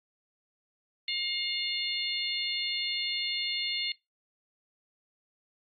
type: harmonic tone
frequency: 712 Hz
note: F5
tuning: 33 cents sharp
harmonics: 3 / 4 / 5 / 6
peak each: -35 / -35 / -35 / -35 dBFS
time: 1.08-3.92 s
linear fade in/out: 2 ms
effects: noise-tail reverb RT60 0.2 s tail -21 dB re dry + AAC 64 kbps